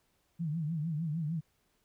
sine tone with vibrato, 158.5 Hz, D#3, 32 cents sharp, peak -31 dBFS, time 0.39-1.41 s, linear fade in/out 20 ms, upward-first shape triangle, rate 6.6 Hz, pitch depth 160 cents each way, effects pink hiss -74 dBFS RMS until 1.84 s

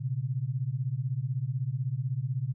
sine beating tone pair, 121 / 137 Hz, B2 / C#3, -35 / -20 cents, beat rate 16 Hz, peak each -31 dBFS, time 0-2.54 s, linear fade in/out 20 ms, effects none

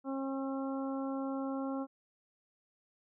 harmonic tone, 269.9 Hz, C#4, 46 cents flat, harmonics 1 / 2 / 3 / 4 / 5, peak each -35 / -41 / -45 / -47 / -49 dBFS, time 0.04-1.87 s, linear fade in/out 50 ms, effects none

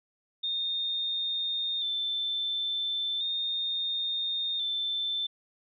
sine tone with vibrato, 3600 Hz, A7, 39 cents sharp, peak -28 dBFS, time 0.43-5.27 s, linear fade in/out 10 ms, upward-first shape square, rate 0.36 Hz, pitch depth 29 cents each way, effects none

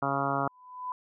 harmonic tone, 138.59 Hz, C#3, in tune, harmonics 1 / 2 / 3 / 4 / 5 / 6 / 7 / 8 / 9 / 10, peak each -36 / -35 / -39 / -37 / -33 / -36 / -35 / -35 / -34 / -37 dBFS, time 0.02-0.48 s, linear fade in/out 5 ms
sine tone with exponential growth, 1001 Hz, B5, 23 cents sharp, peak -29 dBFS, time 0.36-0.92 s, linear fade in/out 1 ms, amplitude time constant 120 ms
effects none

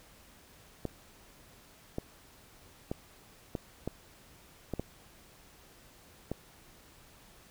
clicks, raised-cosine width 2 ms, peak -20 dBFS, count 8, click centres 0.853 / 1.984 / 2.915 / 3.552 / 3.876 / 4.737 / 4.796 / 6.316 s, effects pink hiss -58 dBFS RMS until 7.5 s

